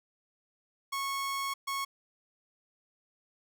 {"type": "tone bursts at uneven times", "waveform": "sawtooth", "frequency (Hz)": 1100, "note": "C#6", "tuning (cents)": -14, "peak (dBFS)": -28, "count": 2, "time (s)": [[0.92, 1.54], [1.67, 1.85]], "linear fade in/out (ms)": 10, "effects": []}